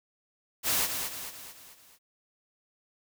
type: noise with echo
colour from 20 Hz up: white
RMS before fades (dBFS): -27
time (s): 0.63-0.89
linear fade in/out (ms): 50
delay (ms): 220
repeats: 5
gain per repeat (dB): -6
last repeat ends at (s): 1.99
effects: none